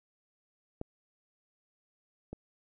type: clicks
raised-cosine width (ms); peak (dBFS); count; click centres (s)
2; -23 / -27; 2; 0.814 / 2.33
effects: none